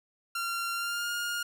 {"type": "tone with pitch glide", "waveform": "sawtooth", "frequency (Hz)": [1378, 1419.2], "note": ["F6", "F6"], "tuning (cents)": [-24, 27], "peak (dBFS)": -27, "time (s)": [0.35, 1.43], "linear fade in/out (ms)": 5, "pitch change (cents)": 51, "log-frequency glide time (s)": [0.73, 1.1], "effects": []}